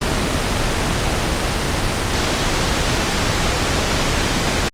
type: noise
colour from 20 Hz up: pink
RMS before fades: -18 dBFS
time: 0.01-4.69 s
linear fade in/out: 10 ms
effects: low-pass 7000 Hz 12 dB/octave + Opus 32 kbps